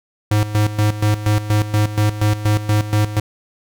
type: tone with tremolo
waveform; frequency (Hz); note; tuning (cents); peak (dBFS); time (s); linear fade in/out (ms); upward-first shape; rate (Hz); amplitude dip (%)
square; 105.5; G#2; +28; -13; 0.31-3.2; 5; square; 4.2; 75
effects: none